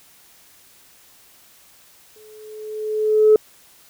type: tone with exponential growth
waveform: sine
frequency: 429.9 Hz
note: A4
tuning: 40 cents flat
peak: -6 dBFS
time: 2.16-3.36 s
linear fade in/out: 2 ms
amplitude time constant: 260 ms
effects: tanh soft clip ceiling -4 dBFS + white hiss -51 dBFS RMS until 3.89 s